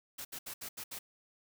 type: noise bursts at uneven times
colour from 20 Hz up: white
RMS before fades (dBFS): -43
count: 6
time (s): 0.18-0.25 / 0.32-0.39 / 0.46-0.54 / 0.61-0.69 / 0.77-0.84 / 0.91-0.99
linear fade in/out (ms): 10
effects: none